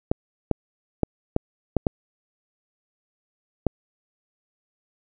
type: clicks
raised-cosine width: 2 ms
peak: -6 dBFS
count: 7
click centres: 0.115 / 0.513 / 1.033 / 1.364 / 1.767 / 1.868 / 3.667 s
effects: none